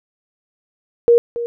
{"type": "tone with echo", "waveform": "sine", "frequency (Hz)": 471.8, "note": "A#4", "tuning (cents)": 21, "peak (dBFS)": -7, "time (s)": [1.08, 1.18], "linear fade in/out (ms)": 0, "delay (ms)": 280, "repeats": 1, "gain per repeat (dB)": -13, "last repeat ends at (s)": 1.46, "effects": []}